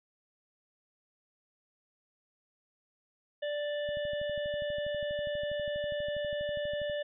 harmonic tone, 587.3 Hz, D5, in tune, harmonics 1 / 3 / 5 / 6, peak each -32 / -42 / -46 / -48 dBFS, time 3.42-7.03 s, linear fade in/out 10 ms
click train, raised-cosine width 5 ms, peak -35 dBFS, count 38, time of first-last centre 3.89-6.898 s, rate 12.3 Hz
effects none

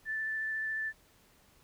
sine tone with vibrato, 1760 Hz, A6, in tune, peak -32 dBFS, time 0.05-0.93 s, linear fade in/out 50 ms, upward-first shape sine, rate 14 Hz, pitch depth 9 cents each way, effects pink hiss -64 dBFS RMS until 1.63 s

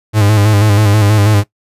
45% pulse tone with vibrato, 104.5 Hz, G#2, 11 cents sharp, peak -7 dBFS, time 0.13-1.44 s, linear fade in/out 50 ms, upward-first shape square, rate 6.2 Hz, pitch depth 49 cents each way, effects noise-tail reverb RT60 0.1 s tail -18 dB re dry + resampled to 32000 Hz

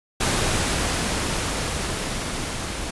pink noise with level ramp, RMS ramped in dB -21 to -30 dBFS, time 0.2-2.91 s, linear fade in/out 10 ms, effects resampled to 24000 Hz

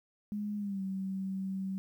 sine tone with pitch glide, 207.7 to 191.57 Hz, G#3 to G3, 0 to -40 cents, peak -33 dBFS, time 0.32-1.78 s, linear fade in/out 0 ms, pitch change -140 cents, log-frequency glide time 0.57-0.82 s, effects 11-bit

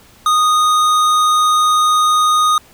sine tone with tanh clipping, 1238 Hz, D#6, 9 cents flat, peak -12 dBFS, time 0.26-2.58 s, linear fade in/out 2 ms, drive 17 dB, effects pink hiss -46 dBFS RMS until 2.73 s

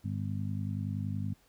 harmonic tone, 50.6 Hz, G#1, 44 cents flat, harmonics 2 / 3 / 4 / 5, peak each -34 / -39 / -38 / -42 dBFS, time 0.04-1.34 s, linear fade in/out 10 ms, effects pink hiss -66 dBFS RMS until 1.48 s

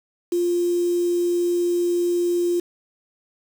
sine tone with quantisation, 349.2 Hz, F4, in tune, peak -18 dBFS, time 0.32-2.6 s, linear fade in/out 5 ms, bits 6, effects none

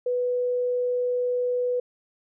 sine tone, 493.9 Hz, B4, in tune, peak -22 dBFS, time 0.06-1.8 s, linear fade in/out 5 ms, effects none

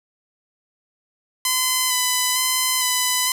5% pulse tone with vibrato, 1012 Hz, B5, 42 cents sharp, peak -6 dBFS, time 1.45-3.32 s, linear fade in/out 2 ms, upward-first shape square, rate 1.1 Hz, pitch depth 17 cents each way, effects none

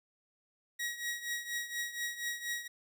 sawtooth tone with tremolo, 1903 Hz, A#6, 35 cents sharp, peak -29 dBFS, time 0.79-2.68 s, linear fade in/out 10 ms, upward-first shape triangle, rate 4.2 Hz, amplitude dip 80%, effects none

